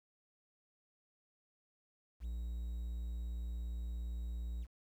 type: tone with quantisation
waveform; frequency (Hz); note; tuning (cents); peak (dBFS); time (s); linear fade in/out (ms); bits
triangle; 58.7; A#1; +13; -36; 2.2-4.67; 50; 11
effects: none